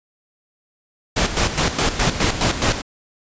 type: noise with tremolo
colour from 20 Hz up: pink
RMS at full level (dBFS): -17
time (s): 1.16-2.82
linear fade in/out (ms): 10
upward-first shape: square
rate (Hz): 4.8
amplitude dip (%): 65
effects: resampled to 16000 Hz